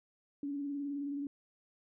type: tone with vibrato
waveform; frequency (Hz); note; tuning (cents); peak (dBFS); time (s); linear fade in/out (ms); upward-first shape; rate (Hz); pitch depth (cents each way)
sine; 283.7; C#4; +40; -35; 0.43-1.27; 2; square; 19; 28
effects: none

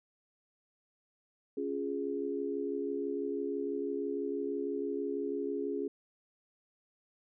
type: chord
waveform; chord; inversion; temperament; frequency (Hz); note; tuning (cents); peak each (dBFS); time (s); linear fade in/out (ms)
sine; Db major; none; equal; 277.2 / 349.2 / 415.3; Db4 / F4 / Ab4; 0 / 0 / 0; -37 / -39 / -35; 1.57-5.88; 5
effects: none

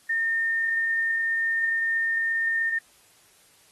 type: tone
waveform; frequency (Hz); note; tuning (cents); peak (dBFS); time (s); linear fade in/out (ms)
sine; 1820; A#6; -42; -22; 0.09-2.79; 10
effects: white hiss -58 dBFS RMS until 3.71 s + AAC 32 kbps

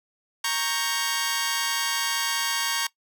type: chord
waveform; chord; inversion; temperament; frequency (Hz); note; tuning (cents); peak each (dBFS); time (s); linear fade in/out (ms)
10% pulse; G diminished; first; equal with one note detuned; 932.3 / 1108.7 / 1578.9; Bb5 / Db6 / G6; 0 / 0 / +12; -20; 0.44-2.87; 5
effects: noise-tail reverb RT60 0.1 s tail -20 dB re dry

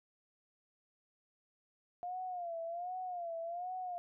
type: tone with vibrato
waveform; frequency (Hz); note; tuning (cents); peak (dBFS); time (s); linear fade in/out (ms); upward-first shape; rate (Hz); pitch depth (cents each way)
sine; 701; F5; +6; -38; 2.03-3.98; 0; sine; 1.3; 100
effects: none

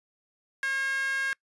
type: tone with high-pass filter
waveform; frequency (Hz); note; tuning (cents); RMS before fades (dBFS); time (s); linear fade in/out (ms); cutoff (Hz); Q
sawtooth; 540; C#5; -45; -29; 0.63-1.33; 0; 1700; 9.6
effects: noise-tail reverb RT60 0.1 s tail -25 dB re dry + resampled to 24000 Hz

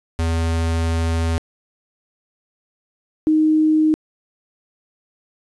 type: tone pair in turn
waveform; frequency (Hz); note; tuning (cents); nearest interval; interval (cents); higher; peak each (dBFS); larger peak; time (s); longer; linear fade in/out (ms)
square / sine; 82.41 / 311.1; E2 / D#4; 0 / 0; octave + major seventh; 2300; second; -18 / -12; second; 0.19-1.38 / 3.27-3.94; first; 0
effects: resampled to 24000 Hz + 9-bit

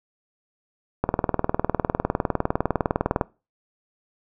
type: click train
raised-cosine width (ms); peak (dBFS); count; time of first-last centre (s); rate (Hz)
1; -6; 44; 1.04-3.212; 19.8
effects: noise-tail reverb RT60 0.3 s tail -21 dB re dry

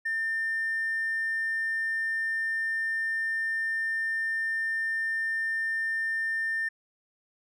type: tone with hard clipping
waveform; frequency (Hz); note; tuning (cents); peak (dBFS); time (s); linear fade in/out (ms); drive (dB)
sine; 1800; A6; +39; -27; 0.05-6.69; 10; 1
effects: none

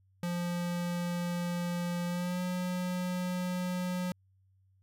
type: tone with pitch glide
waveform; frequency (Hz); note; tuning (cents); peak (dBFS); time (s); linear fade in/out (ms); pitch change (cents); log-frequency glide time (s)
square; 174.61 to 180.77; F3 to F#3; 0 to -40; -32; 0.23-4.12; 2; +60; 2.07-2.41
effects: added 95 Hz sine -64 dBFS peak until 4.82 s

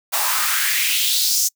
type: noise with high-pass filter sweep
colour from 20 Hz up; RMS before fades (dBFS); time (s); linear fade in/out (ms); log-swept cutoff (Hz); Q
white; -19; 0.12-1.49; 20; 760 to 6400; 3.1
effects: noise-tail reverb RT60 0.1 s tail -26 dB re dry

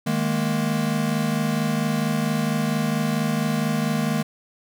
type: chord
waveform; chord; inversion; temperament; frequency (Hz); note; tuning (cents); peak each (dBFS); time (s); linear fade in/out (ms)
square; D# suspended fourth; none; equal with one note detuned; 155.56 / 208.7 / 233.1; D#3 / G#3 / A#3; 0 / +9 / 0; -26; 0.06-4.23; 10
effects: none

